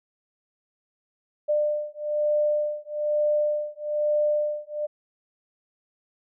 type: beating tone pair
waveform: sine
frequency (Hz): 597 / 598.1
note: D5 / D5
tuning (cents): +28 / +31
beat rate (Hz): 1.1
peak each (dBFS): -25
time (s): 1.48-4.87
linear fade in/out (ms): 20
effects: none